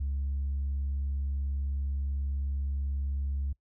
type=tone; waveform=sine; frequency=69.3 Hz; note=C#2; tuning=in tune; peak=-27 dBFS; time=0-3.53 s; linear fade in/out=10 ms; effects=noise-tail reverb RT60 0.1 s tail -23 dB re dry + tanh soft clip ceiling -26 dBFS